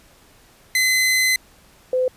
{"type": "tone pair in turn", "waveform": ["sawtooth", "sine"], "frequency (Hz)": [2040, 510], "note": ["C7", "C5"], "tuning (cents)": [-44, -44], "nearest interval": "2 octaves", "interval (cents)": 2400, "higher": "first", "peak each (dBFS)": [-12, -16], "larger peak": "first", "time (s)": [[0.75, 1.36], [1.93, 2.08]], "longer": "first", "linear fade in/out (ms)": 2, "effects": ["pink hiss -52 dBFS RMS until 2.16 s", "resampled to 32000 Hz"]}